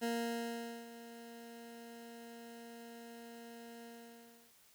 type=tone with ADSR envelope; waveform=20% pulse; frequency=233.1 Hz; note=A#3; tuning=in tune; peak=-29 dBFS; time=0.01-4.54 s; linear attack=26 ms; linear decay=820 ms; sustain=-16 dB; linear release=680 ms; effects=white hiss -66 dBFS RMS until 4.74 s